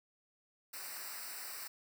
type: noise with comb filter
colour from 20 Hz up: white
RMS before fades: -45 dBFS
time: 0.73-1.68 s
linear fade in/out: 10 ms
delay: 0.3 ms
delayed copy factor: -0.95
effects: none